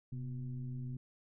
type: tone with frequency modulation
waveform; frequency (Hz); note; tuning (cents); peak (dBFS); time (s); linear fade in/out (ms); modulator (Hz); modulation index
sine; 129.7; C3; -15; -38; 0.12-0.97; 5; 116; 0.68
effects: none